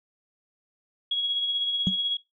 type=tone with tremolo; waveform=sine; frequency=3322 Hz; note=G#7; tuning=in tune; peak=-22 dBFS; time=1.11-2.17 s; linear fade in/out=5 ms; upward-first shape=sine; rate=16 Hz; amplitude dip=40%
type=tone with exponential decay; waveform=sine; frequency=186.6 Hz; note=F#3; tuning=15 cents sharp; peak=-16 dBFS; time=1.87-1.97 s; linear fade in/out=0 ms; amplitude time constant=21 ms
effects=noise-tail reverb RT60 0.2 s tail -19 dB re dry + tanh soft clip ceiling -12 dBFS